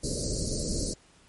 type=band-stop noise; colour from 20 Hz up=pink; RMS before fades=-30 dBFS; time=0.03-0.94 s; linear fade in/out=10 ms; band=610 to 4200 Hz; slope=96 dB/octave; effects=pink hiss -59 dBFS RMS until 1.28 s + MP3 48 kbps